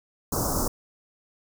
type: band-stop noise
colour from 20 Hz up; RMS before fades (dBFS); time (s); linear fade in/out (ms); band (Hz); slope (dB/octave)
pink; -26; 0.32-0.68; 5; 1300 to 5200; 48
effects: none